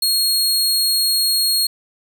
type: tone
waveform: sawtooth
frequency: 4285 Hz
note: C8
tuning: 40 cents sharp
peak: -12 dBFS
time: 0.02-1.67 s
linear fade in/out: 5 ms
effects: none